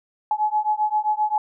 sine beating tone pair, 847 / 854.6 Hz, G#5 / G#5, +34 / +49 cents, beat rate 7.6 Hz, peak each -22 dBFS, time 0.31-1.38 s, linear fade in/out 2 ms, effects none

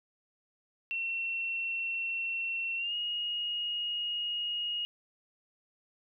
sine tone with pitch glide, 2713 to 2874 Hz, E7 to F7, +49 to +49 cents, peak -31 dBFS, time 0.91-4.85 s, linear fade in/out 0 ms, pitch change +100 cents, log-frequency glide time 2.77-2.94 s, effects none

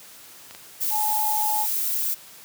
clicks, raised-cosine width 0.2 ms, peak -23 dBFS, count 2, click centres 0.51 / 0.549 s
violet noise, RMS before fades -25 dBFS, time 0.8-2.15 s, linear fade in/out 20 ms
sine tone, 851 Hz, G#5, 42 cents sharp, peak -24 dBFS, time 0.9-1.67 s, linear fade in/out 50 ms
effects white hiss -46 dBFS RMS until 2.44 s + high-pass 80 Hz 12 dB/octave

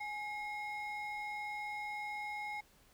triangle ring-modulated tone, 1492 Hz, F#6, 14 cents sharp, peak -34 dBFS, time 0-2.61 s, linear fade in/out 10 ms, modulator 658 Hz, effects pink hiss -66 dBFS RMS until 2.93 s

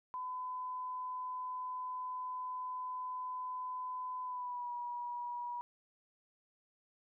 sine tone with pitch glide, 1009 to 966.2 Hz, B5 to B5, +37 to -38 cents, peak -38 dBFS, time 0.14-5.61 s, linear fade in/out 0 ms, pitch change -75 cents, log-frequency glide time 4.23-4.72 s, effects none

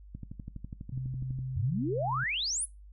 click train, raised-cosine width 5 ms, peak -28 dBFS, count 16, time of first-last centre 0.15-1.39 s, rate 12.1 Hz
sine tone with pitch glide, 129.8 to 130.55 Hz, C3 to C3, -13 to -3 cents, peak -33 dBFS, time 0.92-2.24 s, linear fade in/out 5 ms, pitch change +10 cents, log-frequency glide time 1.47-1.72 s
sine exponential sweep, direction up, 77.1 to 11000 Hz, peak -29 dBFS, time 1.55-2.66 s, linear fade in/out 20 ms
effects noise-tail reverb RT60 0.2 s tail -19 dB re dry + added 50 Hz sine -48 dBFS peak until 2.92 s

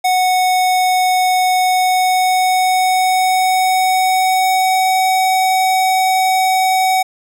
square tone with pitch glide, 738 to 751.8 Hz, F#5 to F#5, -5 to +27 cents, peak -12 dBFS, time 0.04-7.03 s, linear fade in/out 10 ms, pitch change +32 cents, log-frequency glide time 1.59-4.92 s, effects none

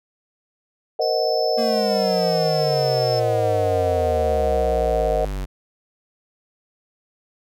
sine chord, C half-diminished seventh, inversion third, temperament equal, 466.2 / 523.3 / 622.3 / 740 Hz, Bb4 / C5 / Eb5 / Gb5, 0 / 0 / 0 / 0 cents, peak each -23 / -25 / -22 / -25 dBFS, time 0.99-5.25 s, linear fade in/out 5 ms
triangle tone, 5274 Hz, E8, in tune, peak -26 dBFS, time 1.01-3.2 s, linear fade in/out 10 ms
square exponential sweep, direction down, 233.1 to 46.25 Hz, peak -25 dBFS, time 1.57-5.46 s, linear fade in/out 20 ms
effects none

